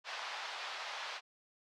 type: band-pass noise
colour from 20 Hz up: pink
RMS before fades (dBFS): -43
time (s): 0.04-1.21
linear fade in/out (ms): 50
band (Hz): 700 to 4900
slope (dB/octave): 24
effects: none